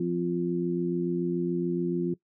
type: harmonic tone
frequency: 87 Hz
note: F2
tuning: 6 cents flat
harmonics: 2 / 3 / 4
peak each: -29 / -33 / -28 dBFS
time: 0-2.14 s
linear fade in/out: 5 ms
effects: noise-tail reverb RT60 0.1 s tail -19 dB re dry